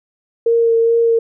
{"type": "tone with vibrato", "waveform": "sine", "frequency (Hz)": 460.7, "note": "A#4", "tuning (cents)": -20, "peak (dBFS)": -10, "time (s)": [0.46, 1.19], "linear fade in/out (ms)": 5, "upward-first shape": "sine", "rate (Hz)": 2.4, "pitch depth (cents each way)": 14, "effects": []}